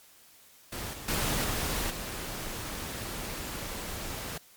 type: noise with level steps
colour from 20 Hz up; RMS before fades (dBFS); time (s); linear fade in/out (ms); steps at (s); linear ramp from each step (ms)
pink; -37 / -42 / -29 / -31 / -37; 0.72-4.38; 5; 0.93 / 1.08 / 1.44 / 1.9; 5
effects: white hiss -57 dBFS RMS until 4.56 s + MP3 96 kbps